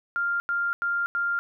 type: tone bursts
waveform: sine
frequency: 1396.9 Hz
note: F6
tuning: in tune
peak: -23 dBFS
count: 4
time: 0.16-1.39 s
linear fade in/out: 0 ms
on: 240 ms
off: 90 ms
effects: none